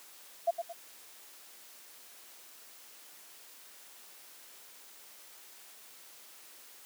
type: tone with echo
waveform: sine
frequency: 680 Hz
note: F5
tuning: 46 cents flat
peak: -23 dBFS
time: 0.47-0.51 s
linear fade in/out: 10 ms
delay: 110 ms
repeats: 2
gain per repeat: -8 dB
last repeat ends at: 0.73 s
effects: white hiss -54 dBFS RMS until 6.85 s + high-pass 300 Hz 12 dB/octave